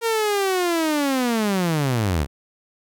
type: linear sweep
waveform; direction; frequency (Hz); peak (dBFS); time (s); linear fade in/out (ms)
sawtooth; down; 466.2 to 64; -15; 0.01-2.27; 50
effects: none